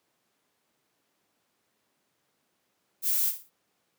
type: noise with echo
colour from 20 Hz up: violet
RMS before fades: -26 dBFS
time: 3.02-3.33 s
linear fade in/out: 50 ms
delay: 59 ms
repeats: 3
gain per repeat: -11 dB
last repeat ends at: 3.507 s
effects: pink hiss -74 dBFS RMS until 3.98 s + high-pass 200 Hz 12 dB/octave